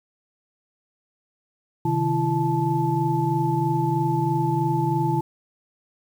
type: tone cluster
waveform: sine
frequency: 132.2 / 155.3 / 336.6 / 871 Hz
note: C3 / D#3 / E4 / A5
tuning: +18 / -3 / +36 / -18 cents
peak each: -25 dBFS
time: 1.85-5.21 s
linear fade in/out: 5 ms
effects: 8-bit